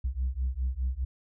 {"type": "beating tone pair", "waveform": "sine", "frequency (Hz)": [61.74, 66.64], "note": ["B1", "C2"], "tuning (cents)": [0, 32], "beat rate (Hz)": 4.9, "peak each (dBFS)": [-29, -29], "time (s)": [0.04, 1.05], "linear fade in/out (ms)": 10, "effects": ["tanh soft clip ceiling -23 dBFS"]}